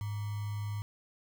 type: tone with sample-and-hold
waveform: sine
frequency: 103.83 Hz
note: G#2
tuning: in tune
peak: -33 dBFS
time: 0.01-0.82 s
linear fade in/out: 0 ms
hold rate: 1050 Hz
effects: none